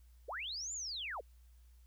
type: linear two-way sweep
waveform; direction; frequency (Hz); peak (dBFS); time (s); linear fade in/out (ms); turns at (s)
sine; up then down; 364.6 to 7280 to 364.6; -39; 0.28-1.21; 10; 0.73
effects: added 60 Hz sine -58 dBFS peak until 1.86 s + white hiss -75 dBFS RMS until 1.86 s